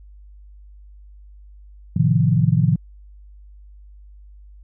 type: chord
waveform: sine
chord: F dominant seventh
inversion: first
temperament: equal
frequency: 110 / 130.81 / 155.56 / 174.61 Hz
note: A2 / C3 / Eb3 / F3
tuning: 0 / 0 / 0 / 0 cents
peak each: -20 / -19 / -18 / -20 dBFS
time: 1.96-2.76 s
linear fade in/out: 5 ms
effects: added 50 Hz sine -41 dBFS peak until 4.63 s